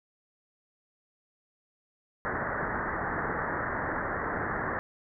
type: low-pass noise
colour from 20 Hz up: white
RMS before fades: -32 dBFS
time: 2.25-4.79 s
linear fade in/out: 0 ms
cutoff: 1900 Hz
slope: 96 dB/octave
effects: none